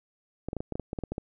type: clicks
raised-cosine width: 2 ms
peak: -19 dBFS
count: 12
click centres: 0.486 / 0.531 / 0.567 / 0.605 / 0.723 / 0.755 / 0.797 / 0.931 / 0.988 / 1.037 / 1.12 / 1.181 s
effects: none